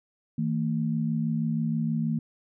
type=tone pair together; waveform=sine; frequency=160.1 / 226.4 Hz; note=D#3 / A3; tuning=+50 / +50 cents; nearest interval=tritone; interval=600 cents; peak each=-27 dBFS; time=0.38-2.19 s; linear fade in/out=5 ms; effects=none